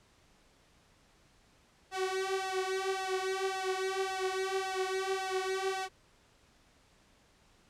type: tone with flanger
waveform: sawtooth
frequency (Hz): 380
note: F#4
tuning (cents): +46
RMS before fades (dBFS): -34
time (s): 1.91-5.89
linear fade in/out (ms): 50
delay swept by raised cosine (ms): 1.1 to 4.8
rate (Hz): 1.8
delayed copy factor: +0.85
effects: pink hiss -65 dBFS RMS until 7.69 s + low-pass 8000 Hz 12 dB/octave